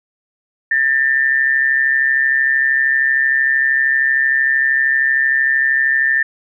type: tone with amplitude modulation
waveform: sine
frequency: 1790 Hz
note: A6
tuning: 29 cents sharp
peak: -9 dBFS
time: 0.71-6.23 s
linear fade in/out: 5 ms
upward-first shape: sine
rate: 133 Hz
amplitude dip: 60%
effects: none